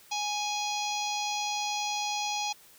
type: harmonic tone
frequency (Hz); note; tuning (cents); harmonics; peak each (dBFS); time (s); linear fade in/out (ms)
830.6; G#5; 0; 1 / 3 / 4 / 5 / 6 / 7 / 8; -32 / -37 / -38 / -39 / -40 / -40 / -41; 0.11-2.53; 10
effects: white hiss -56 dBFS RMS until 2.78 s